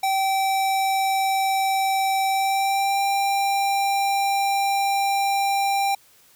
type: tone with pitch glide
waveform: square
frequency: 774 to 791.6 Hz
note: G5 to G5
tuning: -22 to +17 cents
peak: -20 dBFS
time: 0.03-5.95 s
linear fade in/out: 5 ms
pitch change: +39 cents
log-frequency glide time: 2.29-3.03 s
effects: white hiss -55 dBFS RMS until 6.35 s